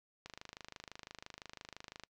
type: click train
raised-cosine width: 0.2 ms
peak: -29 dBFS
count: 47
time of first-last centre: 0.26-2.036 s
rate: 25.9 Hz
effects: noise-tail reverb RT60 0.1 s tail -25 dB re dry